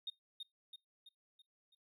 triangle tone with echo, 3693 Hz, A#7, 17 cents flat, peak -35 dBFS, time 0.07-0.1 s, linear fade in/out 5 ms, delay 330 ms, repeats 5, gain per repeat -6 dB, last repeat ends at 1.75 s, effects noise-tail reverb RT60 0.2 s tail -25 dB re dry + tanh soft clip ceiling -37 dBFS

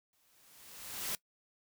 white noise with exponential growth, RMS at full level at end -35 dBFS, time 0.13-1.15 s, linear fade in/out 1 ms, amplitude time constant 220 ms, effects noise-tail reverb RT60 0.1 s tail -21 dB re dry

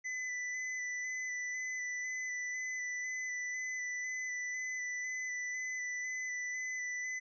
square tone with vibrato, 2000 Hz, B6, 21 cents sharp, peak -37 dBFS, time 0.04-7.2 s, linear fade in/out 20 ms, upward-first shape square, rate 2 Hz, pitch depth 13 cents each way, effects resampled to 16000 Hz

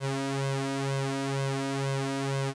sawtooth tone with flanger, 136.5 Hz, C#3, 26 cents flat, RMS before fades -30 dBFS, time 0-2.54 s, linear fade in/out 50 ms, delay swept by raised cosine 1.9 to 3.2 ms, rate 2.1 Hz, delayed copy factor +0.85, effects resampled to 22050 Hz + 10-bit

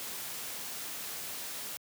white noise, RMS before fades -40 dBFS, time 0-1.77 s, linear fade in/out 0 ms, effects high-pass 100 Hz 12 dB/octave

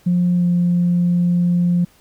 sine tone with pitch glide, 177.1 to 175.27 Hz, F3 to F3, +24 to +6 cents, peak -12 dBFS, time 0.06-1.85 s, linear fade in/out 10 ms, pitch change -18 cents, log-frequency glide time 0.36-0.45 s, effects tanh soft clip ceiling -9 dBFS + pink hiss -53 dBFS RMS until 2 s

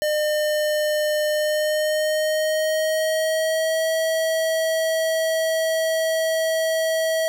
square tone with pitch glide, 605 to 644.7 Hz, D#5 to E5, -49 to -39 cents, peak -20 dBFS, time 0.02-7.28 s, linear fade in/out 0 ms, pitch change +110 cents, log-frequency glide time 1.29-3.9 s, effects none

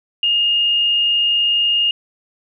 sine tone with frequency modulation, 2838 Hz, F7, 27 cents sharp, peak -13 dBFS, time 0.23-1.91 s, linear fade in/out 2 ms, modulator 60.3 Hz, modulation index 0.45, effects none

